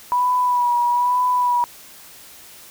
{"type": "tone with vibrato", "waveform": "sine", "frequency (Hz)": 979, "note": "B5", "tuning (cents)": -15, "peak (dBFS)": -15, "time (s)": [0.12, 1.64], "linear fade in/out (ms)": 0, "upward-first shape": "sine", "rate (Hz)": 1.1, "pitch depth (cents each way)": 31, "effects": ["white hiss -43 dBFS RMS until 2.7 s"]}